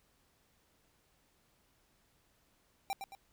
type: tone with echo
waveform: square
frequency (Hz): 787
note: G5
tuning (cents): +7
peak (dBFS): -34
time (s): 2.9-2.93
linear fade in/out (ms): 0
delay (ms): 110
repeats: 2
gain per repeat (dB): -7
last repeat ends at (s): 3.15
effects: pink hiss -72 dBFS RMS until 3.32 s